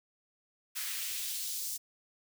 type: noise with high-pass filter sweep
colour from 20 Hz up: white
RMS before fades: -37 dBFS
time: 0.75-1.78 s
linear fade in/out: 20 ms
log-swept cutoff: 1600 to 6100 Hz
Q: 1.1
effects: none